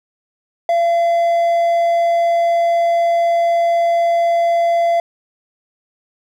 triangle tone, 681 Hz, F5, 44 cents flat, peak -10 dBFS, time 0.69-5 s, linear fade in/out 2 ms, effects none

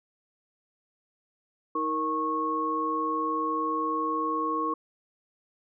sine tone cluster, 315.9 / 467.5 / 1097 Hz, D#4 / A#4 / C#6, +26 / +5 / -18 cents, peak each -32 / -34 / -27 dBFS, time 1.75-4.74 s, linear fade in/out 5 ms, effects none

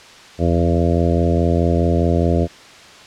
harmonic tone with a mistuned harmonic, 84.8 Hz, E2, 50 cents sharp, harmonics 1 / 2 / 3 / 4 / 5 / 6 / 7 / 8, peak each -17 / -20 / -22 / -23 / -24 / -25 / -25 / -26 dBFS, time 0.38-2.48 s, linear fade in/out 50 ms, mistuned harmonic 1, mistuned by -34 cents, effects white hiss -41 dBFS RMS until 3.06 s + low-pass 5000 Hz 12 dB/octave

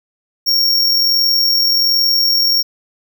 square tone with amplitude modulation, 5530 Hz, F8, 18 cents flat, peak -10 dBFS, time 0.46-2.63 s, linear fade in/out 20 ms, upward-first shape sine, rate 41.3 Hz, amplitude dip 30%, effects none

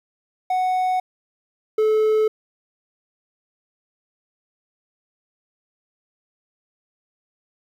triangle tone pair in turn, 740 / 433.2 Hz, F#5 / A4, 0 / -27 cents, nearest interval major sixth, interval 927 cents, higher first, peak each -16 / -13 dBFS, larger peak second, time 0.5-1 / 1.78-2.28 s, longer neither, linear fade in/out 5 ms, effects 9-bit

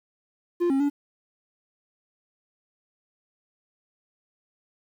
triangle tone with pitch steps, 348.7 / 270.9 / 286.3 Hz, F4 / C#4 / D4, -3 / -40 / -44 cents, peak -18 dBFS, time 0.6-0.9 s, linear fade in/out 20 ms, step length 100 ms, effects 9-bit

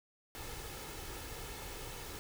pink noise with comb filter, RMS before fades -45 dBFS, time 0.35-2.19 s, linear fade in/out 0 ms, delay 2.3 ms, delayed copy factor +0.5, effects none

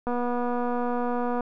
click train, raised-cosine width 1 ms, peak -16 dBFS, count 326, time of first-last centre 0.07-1.407 s, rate 243 Hz, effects none

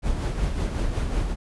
brown noise with tremolo, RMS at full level -23 dBFS, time 0.02-1.36 s, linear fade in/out 50 ms, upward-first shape sine, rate 5.4 Hz, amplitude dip 45%, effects resampled to 24000 Hz

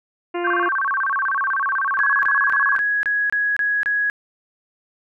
harmonic tone, 349.2 Hz, F4, in tune, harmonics 1 / 2 / 3 / 4 / 5 / 6 / 7 / 8, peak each -23 / -29 / -31 / -36 / -38 / -38 / -41 / -40 dBFS, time 0.34-0.69 s, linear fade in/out 10 ms
sine tone with vibrato, 1318.5 Hz, E6, in tune, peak -18 dBFS, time 0.44-2.79 s, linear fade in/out 10 ms, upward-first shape square, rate 16 Hz, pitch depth 300 cents each way
sine tone bursts, 1667 Hz, G#6, 6 cents sharp, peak -17 dBFS, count 8, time 1.99-4.099 s, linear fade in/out 0 ms, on 240 ms, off 27 ms
effects none

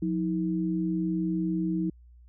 sine tone pair together, 179.31 / 319.5 Hz, F3 / D#4, +46 / +46 cents, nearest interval minor seventh, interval 1000 cents, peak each -28 dBFS, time 0.02-1.9 s, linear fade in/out 5 ms, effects added 60 Hz sine -50 dBFS peak until 2.28 s

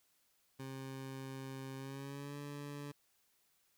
20% pulse tone with pitch glide, 133.7 to 144.13 Hz, C3 to D3, +38 to -32 cents, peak -39 dBFS, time 0.59-2.92 s, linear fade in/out 10 ms, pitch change +130 cents, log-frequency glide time 1.77-2.37 s, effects white hiss -75 dBFS RMS until 3.77 s

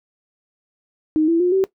sine tone with pitch steps, 311.1 / 333.4 / 357.4 / 383 Hz, D#4 / E4 / F4 / G4, 0 / +20 / +40 / -40 cents, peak -13 dBFS, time 1.16-1.64 s, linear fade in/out 0 ms, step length 120 ms, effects noise-tail reverb RT60 0.1 s tail -17 dB re dry

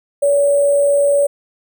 sine tone with sample-and-hold, 568 Hz, C#5, 42 cents sharp, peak -10 dBFS, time 0.22-1.27 s, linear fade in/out 10 ms, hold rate 8820 Hz, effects none

